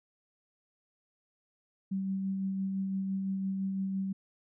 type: tone with tremolo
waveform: sine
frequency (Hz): 192.7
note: G3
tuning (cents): -29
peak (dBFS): -29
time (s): 1.91-4.13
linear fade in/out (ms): 10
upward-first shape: sine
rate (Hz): 5.9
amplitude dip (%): 25
effects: none